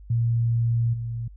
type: tone with level steps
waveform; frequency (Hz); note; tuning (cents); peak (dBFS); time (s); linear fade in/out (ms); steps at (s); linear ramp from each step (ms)
sine; 116.54; A#2; 0; -19 / -27; 0.1-1.28; 5; 0.93; 10
effects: added 50 Hz sine -42 dBFS peak until 1.36 s